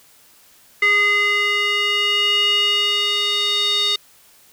square tone with band-pass filter sweep, 410.2 Hz, G#4, 21 cents flat, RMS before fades -18 dBFS, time 0.82-3.96 s, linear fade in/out 5 ms, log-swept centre 2100 to 3800 Hz, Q 5.7, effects white hiss -51 dBFS RMS until 4.52 s

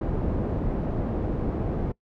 pink low-pass noise, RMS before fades -27 dBFS, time 0.01-1.92 s, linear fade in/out 5 ms, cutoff 530 Hz, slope 12 dB/octave, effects noise-tail reverb RT60 0.1 s tail -22 dB re dry

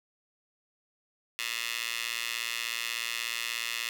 15% pulse tone with high-pass filter, 116.54 Hz, A#2, in tune, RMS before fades -34 dBFS, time 1.39-3.89 s, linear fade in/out 0 ms, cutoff 2500 Hz, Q 1.9, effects none

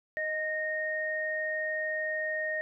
sine tone pair together, 622.3 / 1853.5 Hz, D#5 / A#6, 0 / -10 cents, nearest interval octave + perfect fifth, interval 1890 cents, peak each -34 / -31 dBFS, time 0.17-2.61 s, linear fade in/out 0 ms, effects none

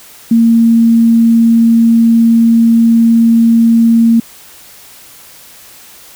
sine tone, 229.7 Hz, A#3, 25 cents flat, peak -4 dBFS, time 0.31-4.2 s, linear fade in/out 5 ms, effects white hiss -37 dBFS RMS until 6.15 s

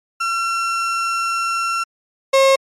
35% pulse tone pair in turn, 1358 / 538.9 Hz, F6 / C#5, -49 / -49 cents, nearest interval octave + major third, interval 1600 cents, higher first, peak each -16 / -8 dBFS, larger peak second, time 0.2-1.84 / 2.33-2.56 s, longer first, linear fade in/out 10 ms, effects low-pass 8000 Hz 12 dB/octave + MP3 64 kbps

